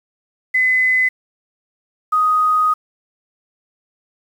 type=tone pair in turn; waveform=sine; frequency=2025 / 1248.6 Hz; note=B6 / D#6; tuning=+43 / +6 cents; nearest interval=minor sixth; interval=837 cents; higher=first; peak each=-12 dBFS; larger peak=neither; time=0.54-1.09 / 2.12-2.74 s; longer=second; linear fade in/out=10 ms; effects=7-bit